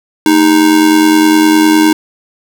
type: tone with amplitude modulation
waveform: square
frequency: 311.1 Hz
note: D#4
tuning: in tune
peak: -3 dBFS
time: 0.26-1.93 s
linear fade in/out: 2 ms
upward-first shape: sine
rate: 89.8 Hz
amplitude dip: 60%
effects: none

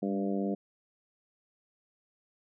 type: harmonic tone with a mistuned harmonic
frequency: 98.4 Hz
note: G2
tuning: 7 cents sharp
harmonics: 2 / 3 / 4 / 5 / 6 / 7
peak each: -31 / -35 / -37 / -39 / -41 / -42 dBFS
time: 0.02-0.55 s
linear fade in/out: 10 ms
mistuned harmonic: 2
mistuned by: +28 cents
effects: none

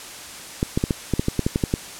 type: clicks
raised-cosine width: 3 ms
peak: -6 dBFS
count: 12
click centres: 0.629 / 0.775 / 0.839 / 0.908 / 1.137 / 1.195 / 1.284 / 1.393 / 1.465 / 1.559 / 1.638 / 1.739 s
effects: white hiss -37 dBFS RMS until 1.99 s + low-pass 10000 Hz 12 dB/octave

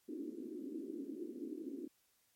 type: band-pass noise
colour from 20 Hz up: white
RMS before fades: -45 dBFS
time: 0.08-1.88 s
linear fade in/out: 10 ms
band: 260 to 350 Hz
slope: 48 dB/octave
effects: white hiss -75 dBFS RMS until 2.35 s + MP3 64 kbps

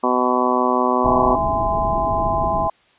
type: harmonic tone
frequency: 125.5 Hz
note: B2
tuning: 28 cents sharp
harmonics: 2 / 3 / 4 / 5 / 6 / 7 / 8 / 9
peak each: -22 / -23 / -26 / -24 / -25 / -26 / -21 / -23 dBFS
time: 0.03-1.36 s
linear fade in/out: 10 ms
type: low-pass noise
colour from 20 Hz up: pink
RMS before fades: -26 dBFS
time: 1.04-2.68 s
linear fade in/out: 10 ms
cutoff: 420 Hz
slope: 48 dB/octave
type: chord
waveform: sine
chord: E augmented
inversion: none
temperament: just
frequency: 659.3 / 824.1 / 1030.1 Hz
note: E5 / G#5 / B#5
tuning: 0 / -14 / -27 cents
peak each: -22 dBFS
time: 1.05-2.7 s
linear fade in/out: 5 ms
effects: white hiss -56 dBFS RMS until 2.98 s + resampled to 8000 Hz

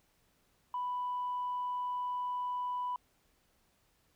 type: tone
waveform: sine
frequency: 990 Hz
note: B5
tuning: 4 cents sharp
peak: -32 dBFS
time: 0.74-2.96 s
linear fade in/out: 2 ms
effects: tanh soft clip ceiling -29 dBFS + pink hiss -72 dBFS RMS until 4.15 s

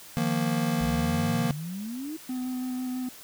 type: chord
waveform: square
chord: Eb suspended second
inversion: none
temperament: just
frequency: 155.56 / 175.01 / 233.3 Hz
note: Eb3 / F3 / Bb3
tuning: 0 / +4 / +2 cents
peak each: -30 / -31 / -28 dBFS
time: 0.17-1.51 s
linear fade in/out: 0 ms
type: exponential sweep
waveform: sine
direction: up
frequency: 56.4 to 326.8 Hz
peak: -32 dBFS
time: 0.8-2.17 s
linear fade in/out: 10 ms
type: tone with vibrato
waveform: triangle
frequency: 253.7 Hz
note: B3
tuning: 47 cents sharp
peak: -27 dBFS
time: 2.29-3.09 s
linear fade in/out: 5 ms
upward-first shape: square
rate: 6.1 Hz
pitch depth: 10 cents each way
effects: white hiss -47 dBFS RMS until 3.23 s

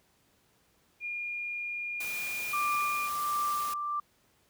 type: tone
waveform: sine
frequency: 2419 Hz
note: D#7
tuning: 49 cents flat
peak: -33 dBFS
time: 1-3.1 s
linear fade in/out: 50 ms
type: noise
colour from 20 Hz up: white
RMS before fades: -41 dBFS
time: 2-3.74 s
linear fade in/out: 5 ms
type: tone with tremolo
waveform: sine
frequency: 1179 Hz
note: D6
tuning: 6 cents sharp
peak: -27 dBFS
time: 2.53-4 s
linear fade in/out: 5 ms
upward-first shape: sine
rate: 1.4 Hz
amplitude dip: 40%
effects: pink hiss -68 dBFS RMS until 4.49 s + high-pass 60 Hz 12 dB/octave

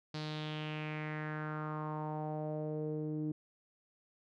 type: tone with low-pass filter sweep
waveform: sawtooth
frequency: 153.4 Hz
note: D#3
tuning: 24 cents flat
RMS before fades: -39 dBFS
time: 0.14-3.32 s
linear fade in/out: 5 ms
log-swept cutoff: 4500 to 320 Hz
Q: 3.7
effects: none

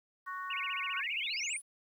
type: harmonic tone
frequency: 370.5 Hz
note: F#4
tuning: 2 cents sharp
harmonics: 3 / 4 / 5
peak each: -39 / -44 / -45 dBFS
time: 0.26-1.02 s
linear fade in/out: 20 ms
type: tone with vibrato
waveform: sine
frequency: 2481 Hz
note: D#7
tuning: 6 cents flat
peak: -35 dBFS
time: 0.5-1.57 s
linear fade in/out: 5 ms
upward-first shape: sine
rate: 15 Hz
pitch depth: 270 cents each way
type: exponential sweep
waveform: sine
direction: up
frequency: 1300 to 10490 Hz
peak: -37 dBFS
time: 0.93-1.62 s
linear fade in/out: 50 ms
effects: 11-bit

